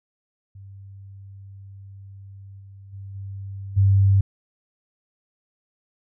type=tone with level steps; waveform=sine; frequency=98 Hz; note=G2; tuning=in tune; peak=-39 / -41 / -34 / -31 / -13 dBFS; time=0.55-4.21 s; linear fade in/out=5 ms; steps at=2.59 / 2.92 / 3.14 / 3.76 s; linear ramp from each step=20 ms; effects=none